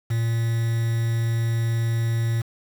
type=tone with quantisation; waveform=triangle; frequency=115.1 Hz; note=A#2; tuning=22 cents flat; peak=-18 dBFS; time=0.1-2.42 s; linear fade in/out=10 ms; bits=6; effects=none